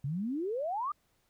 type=exponential sweep; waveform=sine; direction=up; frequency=130 to 1244.5 Hz; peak=-31 dBFS; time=0.04-0.92 s; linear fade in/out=5 ms; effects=pink hiss -73 dBFS RMS until 1.29 s